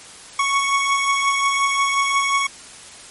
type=beating tone pair; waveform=25% pulse; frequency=1108.7 / 1114.3 Hz; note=C#6 / C#6; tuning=0 / +9 cents; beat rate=5.6 Hz; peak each=-14 / -20 dBFS; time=0.39-2.47 s; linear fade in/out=5 ms; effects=white hiss -40 dBFS RMS until 3.1 s + MP3 48 kbps